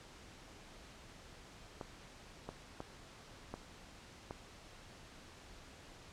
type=clicks; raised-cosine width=1 ms; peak=-28 dBFS; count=5; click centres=1.812 / 2.49 / 2.804 / 3.54 / 4.309 s; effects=pink hiss -56 dBFS RMS until 6.12 s + low-pass 7000 Hz 12 dB/octave